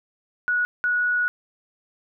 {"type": "tone bursts at uneven times", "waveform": "sine", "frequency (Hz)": 1463, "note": "F#6", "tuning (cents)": -20, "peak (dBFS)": -19, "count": 2, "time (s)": [[0.48, 0.65], [0.84, 1.28]], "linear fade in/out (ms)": 0, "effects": []}